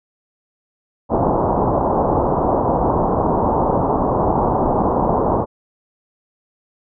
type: low-pass noise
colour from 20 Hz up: white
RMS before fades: -17 dBFS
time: 1.09-5.46 s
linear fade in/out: 50 ms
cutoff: 1000 Hz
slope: 48 dB/octave
effects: none